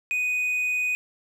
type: tone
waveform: triangle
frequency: 2489 Hz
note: D#7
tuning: in tune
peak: -21 dBFS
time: 0.11-0.95 s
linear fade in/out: 0 ms
effects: none